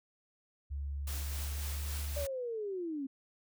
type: tone with pitch glide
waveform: sine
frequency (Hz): 70.5 to 72.52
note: C#2 to D2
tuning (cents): +30 to -21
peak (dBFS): -35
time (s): 0.7-2.26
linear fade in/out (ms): 20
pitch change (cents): +49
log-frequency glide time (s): 0.93-1.97
type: noise with tremolo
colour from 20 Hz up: white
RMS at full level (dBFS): -43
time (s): 1.07-2.27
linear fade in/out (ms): 5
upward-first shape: sine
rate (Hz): 3.7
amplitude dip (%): 30
type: linear sweep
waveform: sine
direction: down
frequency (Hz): 587.3 to 261.6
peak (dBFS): -35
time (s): 2.16-3.07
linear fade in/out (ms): 10
effects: none